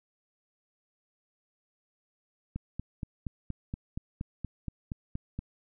click train, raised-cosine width 5 ms, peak -22 dBFS, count 13, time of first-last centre 2.56-5.39 s, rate 4.24 Hz, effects none

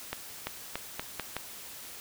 accelerating click train, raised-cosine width 0.3 ms, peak -16 dBFS, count 6, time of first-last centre 0.13-1.366 s, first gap 340 ms, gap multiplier 0.84, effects white hiss -45 dBFS RMS until 2 s

